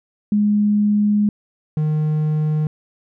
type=tone pair in turn; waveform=sine / triangle; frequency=207.9 / 153.4 Hz; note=G#3 / D#3; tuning=+2 / -24 cents; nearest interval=perfect fourth; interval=526 cents; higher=first; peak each=-13 / -14 dBFS; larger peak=first; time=0.32-1.29 / 1.77-2.67 s; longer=first; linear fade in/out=2 ms; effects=none